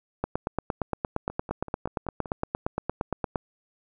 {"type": "two click trains", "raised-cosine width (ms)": 1, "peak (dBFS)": [-12, -24], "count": [28, 6], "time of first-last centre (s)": [[0.24, 3.358], [1.3, 2.258]], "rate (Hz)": [8.66, 5.22], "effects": []}